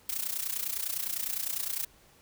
blue noise with amplitude modulation, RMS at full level -30 dBFS, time 0.09-1.85 s, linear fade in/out 5 ms, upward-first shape sine, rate 29.9 Hz, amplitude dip 80%, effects pink hiss -60 dBFS RMS until 2.21 s

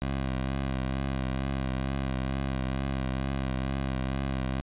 15% pulse tone with vibrato, 66.4 Hz, C2, 26 cents sharp, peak -22 dBFS, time 0.02-4.61 s, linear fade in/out 0 ms, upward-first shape triangle, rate 2.2 Hz, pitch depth 49 cents each way, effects resampled to 8000 Hz

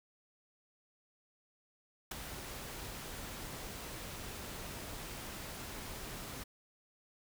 pink noise with ADSR envelope, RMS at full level -35 dBFS, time 2.11-6.44 s, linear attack 8 ms, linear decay 5 ms, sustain -10 dB, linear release 12 ms, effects none

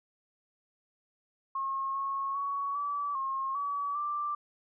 sine tone with pitch steps, 1082 / 1094 / 1120 / 1152 / 1075 / 1141 / 1178 Hz, C#6 / C#6 / C#6 / D6 / C6 / C#6 / D6, -42 / -23 / +18 / -34 / +47 / +50 / +5 cents, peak -30 dBFS, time 1.55-4.35 s, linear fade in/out 5 ms, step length 400 ms, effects none

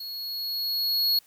square tone with level ramp, 4332 Hz, C#8, 41 cents flat, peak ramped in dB -35 to -20 dBFS, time 0-1.19 s, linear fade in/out 5 ms, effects white hiss -59 dBFS RMS until 1.26 s

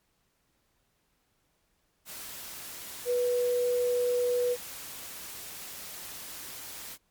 sine tone in noise, 490 Hz, B4, 14 cents flat, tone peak -24 dBFS, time 3.05-4.57 s, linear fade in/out 50 ms, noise white, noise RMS -42 dBFS, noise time 2.05-6.98 s, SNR +15 dB, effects pink hiss -73 dBFS RMS until 7.1 s + MP3 96 kbps

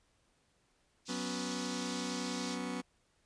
white band-pass noise, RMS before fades -45 dBFS, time 1.05-2.58 s, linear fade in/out 50 ms, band 3300 to 6200 Hz, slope 24 dB/octave
sawtooth chord, F# suspended fourth, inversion none, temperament just, 185 / 246.7 / 277.5 Hz, F#3 / B3 / C#4, 0 / -2 / +2 cents, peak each -38 / -35 / -38 dBFS, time 1.08-2.82 s, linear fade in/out 20 ms
effects pink hiss -73 dBFS RMS until 3.25 s + resampled to 22050 Hz

